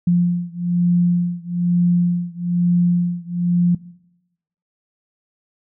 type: beating tone pair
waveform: sine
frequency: 174.61 / 175.71 Hz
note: F3 / F3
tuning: 0 / +11 cents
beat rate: 1.1 Hz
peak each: -17 / -18 dBFS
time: 0.07-3.75 s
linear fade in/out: 5 ms
effects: noise-tail reverb RT60 0.9 s tail -21 dB re dry